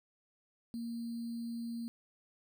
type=tone with sample-and-hold; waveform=sine; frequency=233.1 Hz; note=A#3; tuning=in tune; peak=-37 dBFS; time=0.74-1.88 s; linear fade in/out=0 ms; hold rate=4410 Hz; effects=none